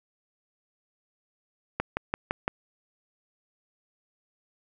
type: click train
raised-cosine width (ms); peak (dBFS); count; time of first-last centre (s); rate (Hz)
0.5; -11; 5; 1.8-2.479; 5.89
effects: none